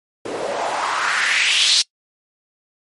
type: noise with band-pass filter sweep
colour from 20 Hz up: white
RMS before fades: -19 dBFS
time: 0.25-1.82 s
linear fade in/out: 5 ms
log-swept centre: 370 to 4500 Hz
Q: 3.3
effects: noise-tail reverb RT60 0.1 s tail -23 dB re dry + MP3 48 kbps